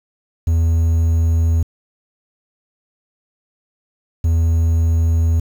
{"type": "tone pair in turn", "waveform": "triangle", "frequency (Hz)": [82.41, 82.41], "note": ["E2", "E2"], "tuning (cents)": [0, 0], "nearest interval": "unison", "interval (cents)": 0, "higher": "neither", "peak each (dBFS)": -10, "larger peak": "neither", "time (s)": [[0.47, 1.63], [4.24, 5.4]], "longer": "neither", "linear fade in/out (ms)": 5, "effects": ["7-bit"]}